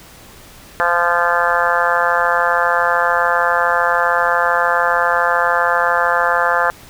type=harmonic tone; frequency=172.9 Hz; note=F3; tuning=17 cents flat; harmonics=3 / 4 / 5 / 6 / 7 / 8 / 9 / 10; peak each=-21 / -21 / -21 / -21 / -21 / -21 / -21 / -21 dBFS; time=0.8-6.7 s; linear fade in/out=0 ms; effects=pink hiss -41 dBFS RMS until 6.89 s